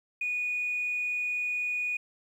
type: tone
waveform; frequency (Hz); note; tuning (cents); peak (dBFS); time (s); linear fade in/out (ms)
sine; 2464; D#7; -17; -27; 0.21-1.97; 5
effects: tanh soft clip ceiling -23 dBFS + 10-bit